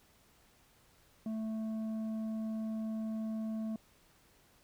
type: tone with tanh clipping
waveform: triangle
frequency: 220 Hz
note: A3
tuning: in tune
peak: -36 dBFS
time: 1.26-3.76 s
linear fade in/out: 2 ms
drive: 11 dB
effects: pink hiss -66 dBFS RMS until 4.63 s